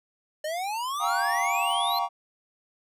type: exponential sweep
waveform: square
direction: up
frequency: 597 to 4222 Hz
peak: -29 dBFS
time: 0.44-1.99 s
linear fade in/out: 5 ms
type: chord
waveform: triangle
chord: G half-diminished seventh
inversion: third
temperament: just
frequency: 705.6 / 784 / 940.8 / 1128.9 Hz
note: F5 / G5 / Bb5 / Db6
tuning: +18 / 0 / +16 / +31 cents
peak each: -28 dBFS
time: 0.99-2.09 s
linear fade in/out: 50 ms
effects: resampled to 32000 Hz